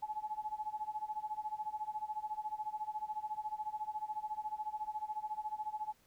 sine tone with tremolo, 855 Hz, A5, 50 cents flat, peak -34 dBFS, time 0.02-5.93 s, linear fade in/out 10 ms, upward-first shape sine, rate 14 Hz, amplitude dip 90%, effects pink hiss -69 dBFS RMS until 6.06 s

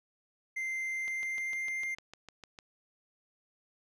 triangle tone with pitch glide, 2085 to 2102 Hz, C7 to C7, -7 to +7 cents, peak -31 dBFS, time 0.56-1.95 s, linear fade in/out 10 ms, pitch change +14 cents, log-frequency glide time 0.85-1.83 s
click train, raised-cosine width 0.2 ms, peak -30 dBFS, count 11, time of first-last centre 1.08-2.588 s, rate 6.63 Hz
effects none

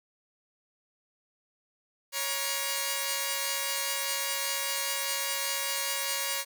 5% pulse tone cluster, 555 / 951 / 1429 / 2142 / 2380 Hz, C#5 / A#5 / F6 / C7 / D7, +2 / +34 / +39 / +40 / +22 cents, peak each -22 / -22 / -29 / -27 / -28 dBFS, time 2.12-6.45 s, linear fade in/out 50 ms, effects none

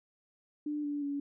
sine tone with pitch steps, 296.9 / 290.3 / 283.8 Hz, D4 / D4 / C#4, +19 / -20 / +41 cents, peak -32 dBFS, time 0.66-1.2 s, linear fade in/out 5 ms, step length 180 ms, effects none

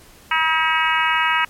harmonic tone, 320 Hz, D#4, 49 cents sharp, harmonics 3 / 4 / 5 / 6 / 7 / 8 / 9, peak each -21 / -22 / -23 / -24 / -24 / -25 / -26 dBFS, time 0.31-1.45 s, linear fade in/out 5 ms, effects pink hiss -47 dBFS RMS until 1.49 s + MP3 64 kbps

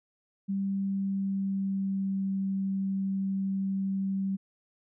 sine tone with pitch glide, 196 to 193.75 Hz, G3 to G3, 0 to -20 cents, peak -27 dBFS, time 0.48-4.37 s, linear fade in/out 20 ms, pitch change -20 cents, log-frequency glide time 0.58-2.27 s, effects none

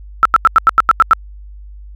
sine tone bursts, 1324 Hz, E6, 7 cents sharp, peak -3 dBFS, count 9, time 0.23-1.133 s, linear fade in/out 0 ms, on 23 ms, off 87 ms, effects added 50 Hz sine -31 dBFS peak until 1.95 s

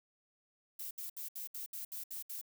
violet noise bursts, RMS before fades -43 dBFS, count 9, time 0.79-2.414 s, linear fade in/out 5 ms, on 120 ms, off 68 ms, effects none

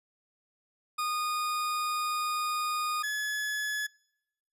40% pulse tone pair in turn, 1229 / 1704.2 Hz, D#6 / G#6, -22 / +44 cents, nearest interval tritone, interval 566 cents, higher second, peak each -28 / -29 dBFS, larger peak first, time 0.98-3.03 / 3.03-3.87 s, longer first, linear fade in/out 10 ms, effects noise-tail reverb RT60 0.9 s tail -26 dB re dry + resampled to 32000 Hz

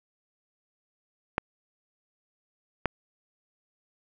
clicks, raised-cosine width 0.5 ms, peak -9 dBFS, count 2, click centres 1.381 / 2.857 s, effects none

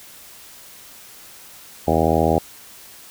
harmonic tone, 80.5 Hz, E2, 41 cents flat, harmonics 1 / 2 / 3 / 4 / 5 / 6 / 7 / 8 / 9 / 10, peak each -24 / -24 / -24 / -24 / -24 / -24 / -24 / -24 / -24 / -24 dBFS, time 1.87-2.39 s, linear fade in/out 10 ms, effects white hiss -43 dBFS RMS until 3.1 s

